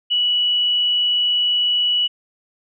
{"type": "tone", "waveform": "sine", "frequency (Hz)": 2942, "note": "F#7", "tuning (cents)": -11, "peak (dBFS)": -15, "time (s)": [0.1, 2.08], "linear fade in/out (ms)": 20, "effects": []}